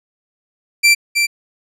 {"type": "tone with echo", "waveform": "sawtooth", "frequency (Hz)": 2349, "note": "D7", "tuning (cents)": 0, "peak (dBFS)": -4, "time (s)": [0.83, 0.95], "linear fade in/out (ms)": 20, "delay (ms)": 320, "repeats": 1, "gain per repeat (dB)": -5, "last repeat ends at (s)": 1.27, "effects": ["low-pass 11000 Hz 12 dB/octave"]}